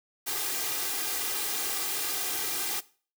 white noise with comb filter, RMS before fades -31 dBFS, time 0.26-2.81 s, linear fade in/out 20 ms, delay 2.5 ms, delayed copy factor +0.75, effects noise-tail reverb RT60 0.4 s tail -19 dB re dry + high-pass 150 Hz 12 dB/octave

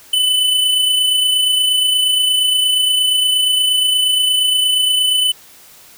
square tone with amplitude modulation, 3008 Hz, F#7, 28 cents sharp, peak -11 dBFS, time 0.13-5.32 s, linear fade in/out 5 ms, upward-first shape sine, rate 28.5 Hz, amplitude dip 35%, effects white hiss -43 dBFS RMS until 5.97 s

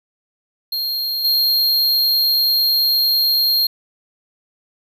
square tone with level steps, 4223 Hz, C8, 15 cents sharp, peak -20 / -14 dBFS, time 0.72-3.67 s, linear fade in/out 5 ms, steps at 1.24 s, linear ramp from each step 10 ms, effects none

